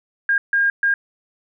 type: tone bursts at uneven times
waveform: sine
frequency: 1616 Hz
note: G#6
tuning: 48 cents flat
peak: -14 dBFS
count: 3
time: 0.29-0.38 / 0.53-0.7 / 0.83-0.94 s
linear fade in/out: 2 ms
effects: none